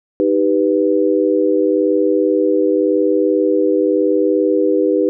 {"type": "chord", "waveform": "sine", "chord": "Eb augmented", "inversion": "none", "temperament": "equal", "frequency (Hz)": [311.1, 392, 493.9], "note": ["Eb4", "G4", "B4"], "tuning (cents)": [0, 0, 0], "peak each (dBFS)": -16, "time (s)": [0.2, 5.09], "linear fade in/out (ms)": 0, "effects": []}